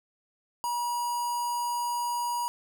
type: tone with notch filter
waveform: square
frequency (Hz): 960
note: B5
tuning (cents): -49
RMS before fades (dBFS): -30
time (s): 0.64-2.48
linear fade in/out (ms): 0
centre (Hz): 2300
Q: 0.56
effects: none